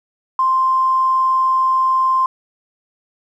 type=tone with tanh clipping; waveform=triangle; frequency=1046.5 Hz; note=C6; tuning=in tune; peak=-12 dBFS; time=0.39-2.26 s; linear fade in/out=2 ms; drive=3 dB; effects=none